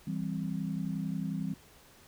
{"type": "chord", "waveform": "sine", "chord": "C major", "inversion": "first", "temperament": "equal", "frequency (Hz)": [164.81, 196, 261.6], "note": ["E3", "G3", "C4"], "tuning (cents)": [0, 0, 0], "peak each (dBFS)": [-35, -35, -39], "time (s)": [0.07, 1.54], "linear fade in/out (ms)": 5, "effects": ["pink hiss -58 dBFS RMS until 2.07 s"]}